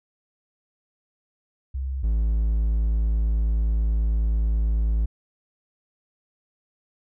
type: tone pair in turn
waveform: sine / triangle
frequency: 66.1 / 54.64 Hz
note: C2 / A1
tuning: +18 / -11 cents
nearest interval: minor third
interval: 329 cents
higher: first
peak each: -25 / -17 dBFS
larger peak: second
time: 1.74-2.03 / 2.03-5.06 s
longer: second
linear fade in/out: 10 ms
effects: none